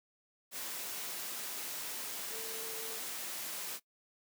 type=tone in noise; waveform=sine; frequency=448.7 Hz; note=A4; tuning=34 cents sharp; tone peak=-46 dBFS; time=2.29-3 s; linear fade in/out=50 ms; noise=white; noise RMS=-41 dBFS; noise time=0.51-3.8 s; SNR=-8 dB; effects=noise-tail reverb RT60 0.1 s tail -19 dB re dry + high-pass 200 Hz 12 dB/octave